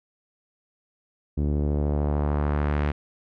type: tone with low-pass filter sweep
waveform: sawtooth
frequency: 73.42 Hz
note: D2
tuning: in tune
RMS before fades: -24 dBFS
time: 1.37-2.92 s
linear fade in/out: 10 ms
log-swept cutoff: 300 to 2300 Hz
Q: 1.2
effects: none